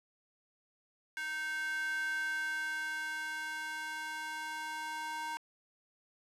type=tone with high-pass filter sweep; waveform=square; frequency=311.1 Hz; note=D#4; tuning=in tune; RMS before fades=-38 dBFS; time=1.17-5.37 s; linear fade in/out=0 ms; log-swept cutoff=1700 to 1100 Hz; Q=6.6; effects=low-pass 12000 Hz 12 dB/octave